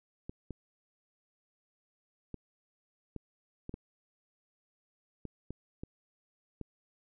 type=clicks; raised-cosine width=3 ms; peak=-27 dBFS; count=10; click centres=0.295 / 0.507 / 2.343 / 3.163 / 3.694 / 3.741 / 5.253 / 5.506 / 5.835 / 6.613 s; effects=none